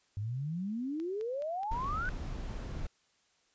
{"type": "exponential sweep", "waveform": "sine", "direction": "up", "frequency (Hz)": [98, 1536], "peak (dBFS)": -33, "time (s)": [0.17, 2.09], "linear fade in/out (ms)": 0}
{"type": "click train", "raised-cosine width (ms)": 0.2, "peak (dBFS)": -35, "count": 6, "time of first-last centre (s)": [1, 2.055], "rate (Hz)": 4.74}
{"type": "noise", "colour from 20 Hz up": "brown", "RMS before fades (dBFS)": -38, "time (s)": [1.71, 2.87], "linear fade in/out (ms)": 5}
{"effects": ["white hiss -71 dBFS RMS until 3.54 s", "resampled to 16000 Hz"]}